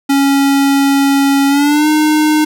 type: tone with pitch glide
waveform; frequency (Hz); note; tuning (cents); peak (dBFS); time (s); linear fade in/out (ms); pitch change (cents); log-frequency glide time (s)
square; 277.2 to 305.8; C#4 to D#4; 0 to -30; -9; 0.09-2.45; 10; +170; 1.48-1.88
effects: none